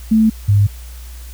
sine tone pair in turn, 220 / 101.75 Hz, A3 / G#2, 0 / -35 cents, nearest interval octave + minor second, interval 1335 cents, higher first, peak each -8 dBFS, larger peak neither, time 0.11-0.3 / 0.48-0.67 s, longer neither, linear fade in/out 10 ms, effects added 60 Hz sine -30 dBFS peak until 1.33 s + white hiss -42 dBFS RMS until 1.33 s

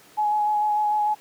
sine tone with vibrato, 842 Hz, G#5, 24 cents sharp, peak -19 dBFS, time 0.17-1.15 s, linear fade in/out 20 ms, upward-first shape square, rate 6.7 Hz, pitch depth 13 cents each way, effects pink hiss -51 dBFS RMS until 1.2 s + high-pass 200 Hz 12 dB/octave

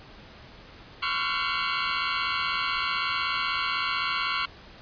20% pulse tone cluster, 1031 / 1115 / 1359 / 1415 / 1536 Hz, C6 / C#6 / F6 / F6 / G6, -26 / +10 / -48 / +22 / -36 cents, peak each -29 / -25 / -26 / -27 / -33 dBFS, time 1.02-4.46 s, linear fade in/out 10 ms, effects pink hiss -48 dBFS RMS until 4.81 s + resampled to 11025 Hz

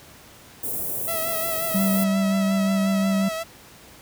white band-stop noise, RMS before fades -28 dBFS, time 0.63-2.04 s, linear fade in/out 5 ms, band 650 to 9700 Hz, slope 24 dB/octave
sawtooth tone with vibrato, 655 Hz, E5, 11 cents flat, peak -23 dBFS, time 1.07-3.44 s, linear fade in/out 20 ms, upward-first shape sine, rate 5.6 Hz, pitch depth 34 cents each way
triangle tone, 194.7 Hz, G3, 12 cents flat, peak -17 dBFS, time 1.74-3.29 s, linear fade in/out 10 ms
effects pink hiss -47 dBFS RMS until 4.01 s + high-pass 60 Hz 12 dB/octave

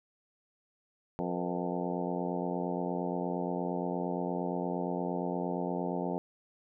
harmonic tone with a mistuned harmonic, 88.6 Hz, F2, 25 cents sharp, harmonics 2 / 3 / 4 / 5 / 6 / 7 / 8 / 9 / 10, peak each -36 / -38 / -39 / -40 / -41 / -41 / -42 / -43 / -43 dBFS, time 1.19-6.18 s, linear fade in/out 0 ms, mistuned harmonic 6, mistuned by -76 cents, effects none

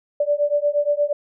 sine beating tone pair, 580 / 588.5 Hz, D5 / D5, -22 / +3 cents, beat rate 8.5 Hz, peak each -20 dBFS, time 0.2-1.13 s, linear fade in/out 5 ms, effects none

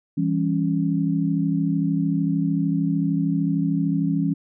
sine chord, C# diminished, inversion first, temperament just, 166.31 / 199.57 / 277.2 Hz, E3 / G3 / C#4, +16 / +31 / 0 cents, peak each -22 / -26 / -23 dBFS, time 0.17-4.34 s, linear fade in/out 10 ms, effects none

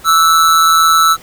square tone with amplitude modulation, 1314 Hz, E6, 6 cents flat, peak -5 dBFS, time 0.04-1.17 s, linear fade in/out 50 ms, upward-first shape sine, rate 162 Hz, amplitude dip 55%, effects pink hiss -39 dBFS RMS until 1.22 s

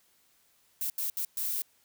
violet noise bursts at uneven times, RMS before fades -32 dBFS, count 4, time 0.81-0.9 / 0.98-1.1 / 1.17-1.25 / 1.37-1.62 s, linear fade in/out 2 ms, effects white hiss -67 dBFS RMS until 1.84 s

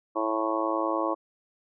harmonic tone, 110 Hz, A2, in tune, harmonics 3 / 4 / 5 / 6 / 7 / 8 / 9 / 10, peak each -30 / -38 / -31 / -34 / -39 / -35 / -34 / -31 dBFS, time 0.15-1.15 s, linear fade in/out 20 ms, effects none

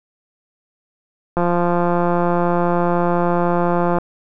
click train, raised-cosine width 1 ms, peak -5 dBFS, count 456, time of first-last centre 1.37-3.985 s, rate 174 Hz, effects none

